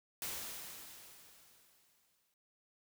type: noise with exponential decay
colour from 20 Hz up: white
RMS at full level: -40 dBFS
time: 0.22-2.34 s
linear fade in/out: 1 ms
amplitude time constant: 460 ms
effects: none